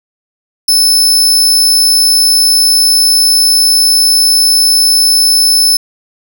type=tone; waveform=sawtooth; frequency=5260 Hz; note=E8; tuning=5 cents flat; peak=-3 dBFS; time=0.68-5.77 s; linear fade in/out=5 ms; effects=7-bit